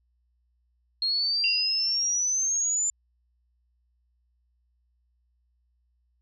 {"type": "exponential sweep", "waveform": "sine", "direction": "up", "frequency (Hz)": [4230, 7180], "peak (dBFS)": -23, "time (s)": [1.02, 2.9], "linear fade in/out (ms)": 2}
{"type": "tone with exponential decay", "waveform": "sine", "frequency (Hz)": 2757, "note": "F7", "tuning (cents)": -23, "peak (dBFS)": -22, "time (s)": [1.44, 2.13], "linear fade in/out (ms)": 1, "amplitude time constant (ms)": 150}
{"effects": ["added 60 Hz sine -67 dBFS peak until 6.21 s"]}